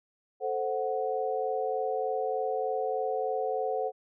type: chord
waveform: sine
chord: F# diminished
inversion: first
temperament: equal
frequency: 440 / 523.3 / 740 Hz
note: A4 / C5 / F#5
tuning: 0 / 0 / 0 cents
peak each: -32 dBFS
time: 0.4-3.92 s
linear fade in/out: 50 ms
effects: none